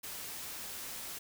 white noise, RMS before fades -43 dBFS, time 0.03-1.19 s, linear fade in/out 10 ms, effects none

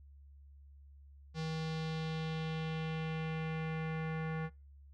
square tone with low-pass filter sweep, 159.5 Hz, D#3, 43 cents sharp, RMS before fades -38 dBFS, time 1.34-4.5 s, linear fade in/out 50 ms, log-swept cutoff 4900 to 1800 Hz, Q 2, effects noise-tail reverb RT60 0.3 s tail -25 dB re dry + added 70 Hz sine -54 dBFS peak until 4.93 s

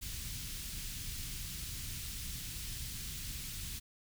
pink band-stop noise, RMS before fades -42 dBFS, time 0.01-3.8 s, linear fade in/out 20 ms, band 130 to 3200 Hz, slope 12 dB/octave, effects none

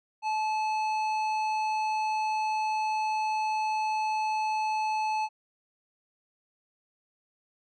sine tone with tanh clipping, 865 Hz, A5, 30 cents flat, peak -28 dBFS, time 0.22-5.29 s, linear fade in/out 50 ms, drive 12 dB, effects none

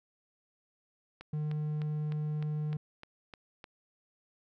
click train, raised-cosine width 0.3 ms, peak -30 dBFS, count 9, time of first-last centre 1.21-3.642 s, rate 3.29 Hz
triangle tone, 151.5 Hz, D#3, 46 cents flat, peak -29 dBFS, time 1.33-2.77 s, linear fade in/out 5 ms
effects none

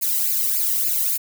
violet noise with flanger, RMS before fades -21 dBFS, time 0.01-1.18 s, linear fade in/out 20 ms, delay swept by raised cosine 0.42 to 1.04 ms, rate 3.5 Hz, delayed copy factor +1, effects none

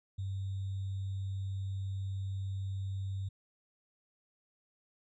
sine tone with sample-and-hold, 96.8 Hz, G2, 21 cents flat, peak -34 dBFS, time 0.18-3.29 s, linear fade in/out 10 ms, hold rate 3675 Hz, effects resampled to 16000 Hz

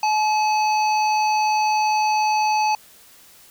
harmonic tone with a mistuned harmonic, 856 Hz, A5, 48 cents flat, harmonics 1 / 3 / 5 / 7, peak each -17 / -27 / -31 / -34 dBFS, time 0.03-2.75 s, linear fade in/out 2 ms, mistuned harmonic 5, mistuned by +100 cents, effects white hiss -49 dBFS RMS until 3.5 s

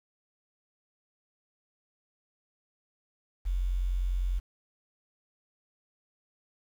sine tone, 45 Hz, F#1, 47 cents flat, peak -26 dBFS, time 3.45-4.4 s, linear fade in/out 20 ms, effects 9-bit

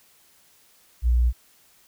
sine tone, 60 Hz, B1, 49 cents flat, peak -16 dBFS, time 1.02-1.33 s, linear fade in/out 50 ms, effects white hiss -58 dBFS RMS until 1.87 s

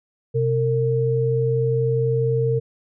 sine tone pair together, 128 / 456.1 Hz, C3 / A#4, -38 / -38 cents, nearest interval octave + minor seventh, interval 2200 cents, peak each -20 dBFS, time 0.34-2.6 s, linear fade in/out 20 ms, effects none

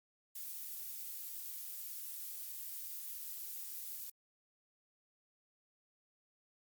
violet noise, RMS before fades -45 dBFS, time 0.35-4.1 s, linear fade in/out 5 ms, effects Opus 48 kbps

